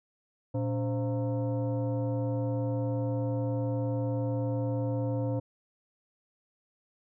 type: tone with frequency modulation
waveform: sine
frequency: 117.1 Hz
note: A#2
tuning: 8 cents sharp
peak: -27 dBFS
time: 0.54-5.4 s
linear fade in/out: 10 ms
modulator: 403 Hz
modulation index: 1
effects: none